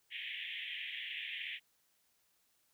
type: band-pass noise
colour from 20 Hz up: white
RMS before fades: -43 dBFS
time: 0.1-1.6 s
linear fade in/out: 50 ms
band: 1800 to 3400 Hz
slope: 96 dB/octave
effects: white hiss -75 dBFS RMS until 2.73 s